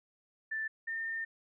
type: tone pair in turn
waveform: sine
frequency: 1766 / 1812.5 Hz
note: A6 / A#6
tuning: +6 / -49 cents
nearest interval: unison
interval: 45 cents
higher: second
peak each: -33 / -34 dBFS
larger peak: first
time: 0.51-0.68 / 0.87-1.25 s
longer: second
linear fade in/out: 10 ms
effects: none